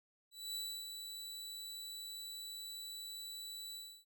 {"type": "tone with ADSR envelope", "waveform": "sawtooth", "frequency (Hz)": 3951, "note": "B7", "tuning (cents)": 0, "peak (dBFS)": -36, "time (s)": [0.31, 4.05], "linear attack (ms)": 240, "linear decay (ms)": 300, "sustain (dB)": -6, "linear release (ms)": 300, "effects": []}